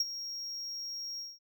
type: tone with ADSR envelope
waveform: triangle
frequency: 5588 Hz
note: F8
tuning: in tune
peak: -23 dBFS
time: 0-1.39 s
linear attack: 4 ms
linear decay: 32 ms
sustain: -13 dB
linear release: 200 ms
effects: none